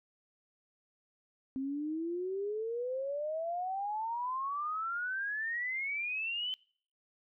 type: exponential sweep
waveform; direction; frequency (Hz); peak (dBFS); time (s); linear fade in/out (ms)
sine; up; 261.6 to 3077; -33; 1.56-6.54; 0
effects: noise-tail reverb RT60 0.5 s tail -24 dB re dry